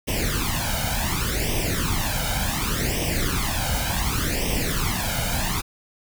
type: noise with flanger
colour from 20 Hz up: pink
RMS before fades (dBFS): -24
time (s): 0.07-5.62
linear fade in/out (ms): 20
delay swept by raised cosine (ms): 0.35 to 1.35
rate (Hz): 0.68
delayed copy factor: +0.8
effects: none